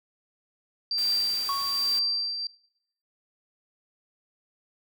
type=tone with tremolo; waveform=sine; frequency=4699 Hz; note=D8; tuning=in tune; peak=-22 dBFS; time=0.91-2.47 s; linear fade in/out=2 ms; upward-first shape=triangle; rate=1.2 Hz; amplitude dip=65%
type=noise; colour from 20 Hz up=white; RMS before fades=-40 dBFS; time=0.98-1.99 s; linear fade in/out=0 ms
type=tone with exponential decay; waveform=triangle; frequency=1108.7 Hz; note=C#6; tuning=in tune; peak=-23 dBFS; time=1.49-2.28 s; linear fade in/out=1 ms; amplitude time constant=170 ms
effects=noise-tail reverb RT60 0.7 s tail -21 dB re dry